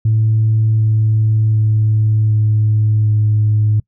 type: tone with pitch steps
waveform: sine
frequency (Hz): 110 / 109.18 / 108.36 / 107.55 / 106.75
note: A2 / A2 / A2 / A2 / G#2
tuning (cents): 0 / -13 / -26 / -39 / +48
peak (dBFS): -9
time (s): 0.05-3.8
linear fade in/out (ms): 5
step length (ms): 750
effects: noise-tail reverb RT60 0.1 s tail -26 dB re dry + tanh soft clip ceiling -6 dBFS